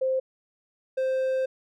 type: tone pair in turn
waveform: sine / triangle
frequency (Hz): 523.3 / 523.3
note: C5 / C5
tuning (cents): 0 / 0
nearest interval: unison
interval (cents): 0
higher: neither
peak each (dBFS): -22 / -21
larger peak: second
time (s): 0.01-0.2 / 0.97-1.46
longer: second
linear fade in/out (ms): 10
effects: none